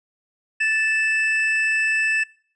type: tone pair together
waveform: triangle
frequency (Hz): 1756 / 2631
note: A6 / E7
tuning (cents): -4 / -4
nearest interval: perfect fifth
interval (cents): 700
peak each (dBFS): -19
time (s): 0.6-2.24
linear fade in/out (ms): 10
effects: noise-tail reverb RT60 0.5 s tail -23 dB re dry + resampled to 24000 Hz

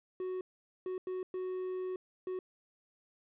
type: tone bursts at uneven times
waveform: triangle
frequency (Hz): 370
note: F#4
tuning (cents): 0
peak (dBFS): -33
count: 5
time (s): 0.2-0.41 / 0.86-0.98 / 1.07-1.23 / 1.34-1.96 / 2.27-2.39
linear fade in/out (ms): 2
effects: resampled to 8000 Hz + 12-bit

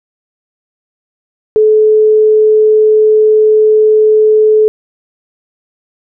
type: tone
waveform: sine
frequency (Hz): 430.9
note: A4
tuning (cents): -36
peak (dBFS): -4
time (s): 1.56-4.68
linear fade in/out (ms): 0
effects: none

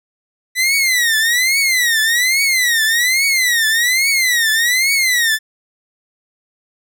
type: tone with vibrato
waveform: sawtooth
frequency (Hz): 1975.5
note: B6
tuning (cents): 0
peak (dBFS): -9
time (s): 0.55-5.39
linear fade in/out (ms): 50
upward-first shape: triangle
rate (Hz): 1.2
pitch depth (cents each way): 230
effects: none

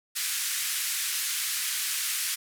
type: band-pass noise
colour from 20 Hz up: white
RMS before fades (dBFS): -30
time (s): 0.15-2.36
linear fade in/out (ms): 20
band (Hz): 1500 to 13000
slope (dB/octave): 24
effects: none

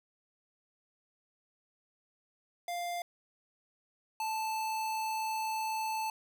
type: tone pair in turn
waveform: square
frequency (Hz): 698.5 / 878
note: F5 / A5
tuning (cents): 0 / -4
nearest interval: major third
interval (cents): 396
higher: second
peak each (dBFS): -35 / -33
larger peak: second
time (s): 2.68-3.02 / 4.2-6.1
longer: second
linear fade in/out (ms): 2
effects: none

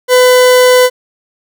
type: tone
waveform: 40% pulse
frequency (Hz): 502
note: B4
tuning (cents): +28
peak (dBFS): -3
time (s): 0.08-0.9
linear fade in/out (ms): 50
effects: none

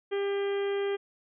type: harmonic tone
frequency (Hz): 399.2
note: G4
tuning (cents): +32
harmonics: 1 / 2 / 3 / 4 / 5 / 6 / 7 / 8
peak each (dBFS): -27 / -42 / -45 / -44 / -44 / -48 / -52 / -46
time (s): 0.11-0.97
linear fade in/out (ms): 20
effects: none

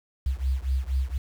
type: beating tone pair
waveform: sine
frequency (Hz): 64 / 68.2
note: C2 / C#2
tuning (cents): -38 / -28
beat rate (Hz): 4.2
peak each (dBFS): -26 / -27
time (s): 0.26-1.18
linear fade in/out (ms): 5
effects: 8-bit

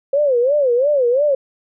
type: tone with vibrato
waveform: sine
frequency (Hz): 532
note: C5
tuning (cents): +29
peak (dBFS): -12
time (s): 0.13-1.35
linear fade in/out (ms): 5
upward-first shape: sine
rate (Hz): 2.9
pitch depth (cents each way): 200
effects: none

